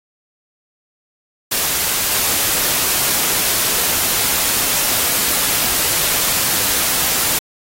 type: noise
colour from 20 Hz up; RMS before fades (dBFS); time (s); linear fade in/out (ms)
white; -17; 1.51-7.39; 10
effects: AAC 48 kbps